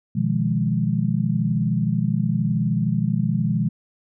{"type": "chord", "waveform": "sine", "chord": "F half-diminished seventh", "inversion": "second", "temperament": "equal", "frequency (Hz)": [123.47, 155.56, 174.61, 207.7], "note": ["Cb3", "Eb3", "F3", "Ab3"], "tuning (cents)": [0, 0, 0, 0], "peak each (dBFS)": -24, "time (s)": [0.15, 3.69], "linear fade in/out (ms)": 10, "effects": []}